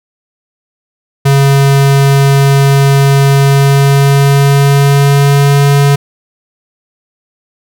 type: tone with pitch glide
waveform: square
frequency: 138.59 to 141.26 Hz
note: C#3 to C#3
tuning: 0 to +33 cents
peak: -5 dBFS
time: 1.25-5.96 s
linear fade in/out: 10 ms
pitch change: +33 cents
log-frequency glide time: 3.38-5.64 s
effects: none